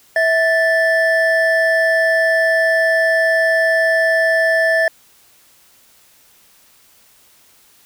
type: tone pair together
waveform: triangle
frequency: 651.7 / 1760 Hz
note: E5 / A6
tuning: -20 / 0 cents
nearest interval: octave + perfect fourth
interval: 1720 cents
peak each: -13 dBFS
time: 0.16-4.88 s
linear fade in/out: 2 ms
effects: white hiss -51 dBFS RMS until 7.85 s